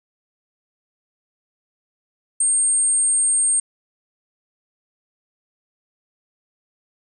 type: tone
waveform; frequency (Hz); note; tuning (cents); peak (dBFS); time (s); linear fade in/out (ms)
sine; 8590; C9; +44; -15; 2.4-3.6; 5
effects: none